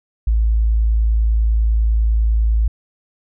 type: tone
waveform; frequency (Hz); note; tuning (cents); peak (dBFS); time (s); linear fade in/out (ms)
sine; 55; A1; 0; -12; 0.27-2.68; 5
effects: none